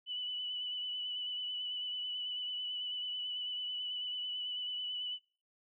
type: tone with vibrato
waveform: sine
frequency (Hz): 2976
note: F#7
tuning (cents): +9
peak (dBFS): -36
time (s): 0.06-5.19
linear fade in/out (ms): 50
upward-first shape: sine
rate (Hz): 9.1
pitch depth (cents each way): 22
effects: noise-tail reverb RT60 0.4 s tail -25 dB re dry